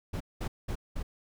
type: noise bursts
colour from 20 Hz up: brown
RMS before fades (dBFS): -33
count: 4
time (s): 0.13-1.03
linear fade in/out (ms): 10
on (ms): 75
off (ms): 200
effects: none